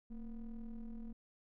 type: ring-modulated tone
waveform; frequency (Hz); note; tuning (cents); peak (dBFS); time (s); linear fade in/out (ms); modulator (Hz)
triangle; 123.47; B2; 0; -38; 0.1-1.13; 10; 103
effects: none